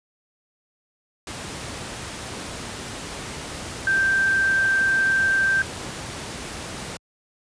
sine tone in noise, 1568 Hz, G6, in tune, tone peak -17 dBFS, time 3.87-5.62 s, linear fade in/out 2 ms, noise pink, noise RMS -33 dBFS, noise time 1.27-6.97 s, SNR +13 dB, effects high-pass 60 Hz 12 dB/octave + resampled to 22050 Hz

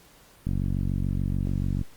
click train, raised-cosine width 5 ms, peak -15 dBFS, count 64, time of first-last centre 0.47-1.813 s, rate 46.9 Hz, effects pink hiss -55 dBFS RMS until 1.96 s + Opus 48 kbps

